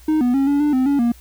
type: tone with pitch steps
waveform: triangle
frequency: 310.6 / 245.8 / 273.1 / 284.9 / 295.9 / 258.3 / 282.8 / 236.7 Hz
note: D#4 / B3 / C#4 / C#4 / D4 / C4 / C#4 / A#3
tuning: -3 / -8 / -26 / +48 / +13 / -22 / +35 / +27 cents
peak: -12 dBFS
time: 0.08-1.12 s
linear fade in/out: 5 ms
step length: 130 ms
effects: added 60 Hz sine -43 dBFS peak until 1.2 s + white hiss -50 dBFS RMS until 1.2 s